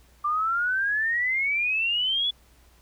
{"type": "exponential sweep", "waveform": "sine", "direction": "up", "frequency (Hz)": [1174.7, 3455], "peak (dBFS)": -22, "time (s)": [0.24, 2.31], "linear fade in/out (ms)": 10, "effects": ["added 60 Hz sine -56 dBFS peak until 2.81 s", "pink hiss -60 dBFS RMS until 2.81 s"]}